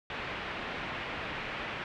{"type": "low-pass noise", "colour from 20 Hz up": "white", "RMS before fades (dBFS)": -38, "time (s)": [0.1, 1.84], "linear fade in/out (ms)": 2, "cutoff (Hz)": 2700, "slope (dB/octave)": 24, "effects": []}